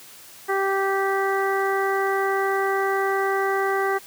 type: harmonic tone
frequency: 390 Hz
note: G4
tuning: 9 cents flat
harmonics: 1 / 2 / 3 / 4 / 5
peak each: -23 / -26 / -28 / -29 / -30 dBFS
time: 0.48-3.99 s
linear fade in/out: 20 ms
effects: white hiss -45 dBFS RMS until 4.06 s + high-pass 100 Hz 12 dB/octave